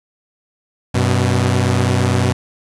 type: tone pair together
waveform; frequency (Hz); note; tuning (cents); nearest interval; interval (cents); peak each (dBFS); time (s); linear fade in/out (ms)
sawtooth; 95.23 / 124.1; G2 / B2; -50 / +9; perfect fourth; 459; -12; 0.94-2.33; 10
effects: resampled to 24000 Hz + 7-bit